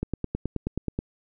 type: click train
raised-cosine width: 3 ms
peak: -14 dBFS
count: 10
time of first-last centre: 0.03-0.989 s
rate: 9.38 Hz
effects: none